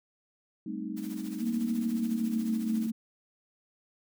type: chord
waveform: sine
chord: A half-diminished seventh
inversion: third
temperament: equal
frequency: 196 / 220 / 261.6 / 311.1 Hz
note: G3 / A3 / C4 / Eb4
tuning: 0 / 0 / 0 / 0 cents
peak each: -39 / -38 / -41 / -38 dBFS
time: 0.66-2.87 s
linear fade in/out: 5 ms
type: noise with tremolo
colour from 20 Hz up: white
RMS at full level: -48 dBFS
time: 0.96-2.91 s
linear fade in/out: 20 ms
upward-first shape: sine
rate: 14 Hz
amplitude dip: 60%
type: tone with pitch glide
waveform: sine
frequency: 233.1 to 223.7 Hz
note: A#3 to A3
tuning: 0 to +29 cents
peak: -28 dBFS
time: 1.41-2.92 s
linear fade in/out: 10 ms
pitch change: -71 cents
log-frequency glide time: 1.84-2.7 s
effects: none